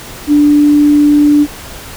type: tone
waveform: sine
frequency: 293.7 Hz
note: D4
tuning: in tune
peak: -4 dBFS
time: 0.27-1.47 s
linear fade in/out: 50 ms
effects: pink hiss -29 dBFS RMS until 1.96 s